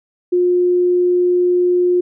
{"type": "tone", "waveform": "sine", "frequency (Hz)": 357, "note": "F4", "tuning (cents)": 38, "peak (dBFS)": -11, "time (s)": [0.32, 2.01], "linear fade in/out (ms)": 10, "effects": []}